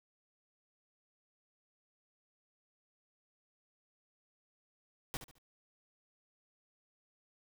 pink noise with echo, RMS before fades -39 dBFS, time 5.14-5.17 s, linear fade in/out 0 ms, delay 71 ms, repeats 3, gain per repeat -10 dB, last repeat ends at 5.383 s, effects none

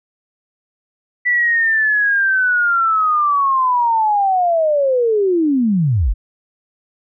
sine linear sweep, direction down, 1975.5 to 35.74 Hz, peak -12 dBFS, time 1.25-6.14 s, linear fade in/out 20 ms, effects none

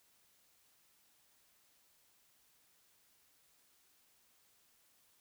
silence, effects white hiss -71 dBFS RMS until 5.2 s

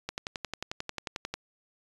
click train, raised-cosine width 0.2 ms, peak -16 dBFS, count 15, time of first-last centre 0.09-1.34 s, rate 11.2 Hz, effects resampled to 24000 Hz

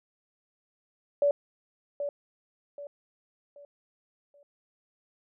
sine tone with echo, 574 Hz, D5, 40 cents flat, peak -20 dBFS, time 1.22-1.31 s, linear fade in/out 2 ms, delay 780 ms, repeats 4, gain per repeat -9 dB, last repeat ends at 4.43 s, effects none

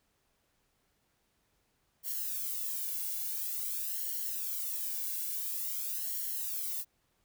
violet noise with flanger, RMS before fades -36 dBFS, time 2.03-6.85 s, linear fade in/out 50 ms, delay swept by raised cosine 0.8 to 1.62 ms, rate 0.48 Hz, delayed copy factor -1, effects pink hiss -75 dBFS RMS until 7.24 s

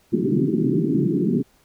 white band-pass noise, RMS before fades -20 dBFS, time 0.12-1.43 s, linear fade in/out 20 ms, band 130 to 390 Hz, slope 96 dB/octave, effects pink hiss -59 dBFS RMS until 1.64 s

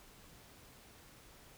silence, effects pink hiss -59 dBFS RMS until 1.57 s

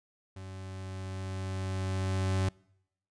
40% pulse tone with level ramp, 94.8 Hz, F#2, 43 cents sharp, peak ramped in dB -41 to -25 dBFS, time 0.36-2.49 s, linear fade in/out 5 ms, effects noise-tail reverb RT60 0.8 s tail -26 dB re dry + resampled to 22050 Hz

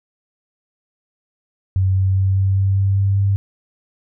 sine tone with pitch steps, 94.7 / 95.3 / 95.91 / 96.52 / 97.14 / 97.76 / 98.38 / 99.01 Hz, F#2 / G2 / G2 / G2 / G2 / G2 / G2 / G2, +41 / -48 / -37 / -26 / -15 / -4 / +7 / +18 cents, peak -13 dBFS, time 1.76-3.36 s, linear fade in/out 0 ms, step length 200 ms, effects none

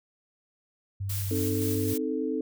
sine tone with pitch glide, 98 to 100.81 Hz, G2 to G2, 0 to +49 cents, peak -29 dBFS, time 1-1.94 s, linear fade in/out 10 ms, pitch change +49 cents, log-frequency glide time 1.43-1.55 s
blue noise with tremolo, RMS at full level -35 dBFS, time 1.09-1.98 s, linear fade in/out 10 ms, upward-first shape square, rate 3.8 Hz, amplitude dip 30%
sine chord, A diminished, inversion first, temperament equal, 261.6 / 311.1 / 440 Hz, C4 / Eb4 / A4, 0 / 0 / 0 cents, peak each -31 dBFS, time 1.31-2.41 s, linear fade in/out 2 ms
effects none

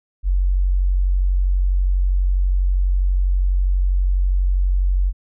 sine tone, 46.13 Hz, F#1, 4 cents flat, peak -14 dBFS, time 0.23-5.13 s, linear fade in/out 50 ms, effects none

